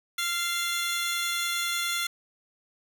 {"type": "tone cluster", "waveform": "sawtooth", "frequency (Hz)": [1380, 2085, 3447], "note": ["F6", "C7", "A7"], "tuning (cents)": [-21, -7, -36], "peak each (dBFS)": -28, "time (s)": [0.18, 2.07], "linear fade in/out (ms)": 5, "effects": []}